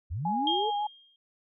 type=linear sweep; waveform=sine; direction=up; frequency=66.4 to 462.5 Hz; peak=-30 dBFS; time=0.1-0.71 s; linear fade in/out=20 ms
type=tone with vibrato; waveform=sine; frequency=830.6 Hz; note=G#5; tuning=in tune; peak=-27 dBFS; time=0.25-0.87 s; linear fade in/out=5 ms; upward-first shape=sine; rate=5.4 Hz; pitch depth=27 cents each way
type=tone with exponential decay; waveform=sine; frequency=3221 Hz; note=G7; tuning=46 cents sharp; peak=-24 dBFS; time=0.47-1.16 s; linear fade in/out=2 ms; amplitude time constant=150 ms
effects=none